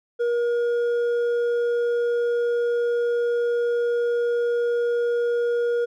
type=tone with hard clipping; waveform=sine; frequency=475.8 Hz; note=A#4; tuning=35 cents sharp; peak=-21 dBFS; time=0.19-5.86 s; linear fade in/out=20 ms; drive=4 dB; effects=none